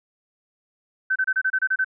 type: tone bursts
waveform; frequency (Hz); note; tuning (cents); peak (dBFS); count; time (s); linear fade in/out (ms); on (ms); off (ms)
sine; 1532; G6; -40; -18; 9; 1.1-1.846; 10; 58; 28
effects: none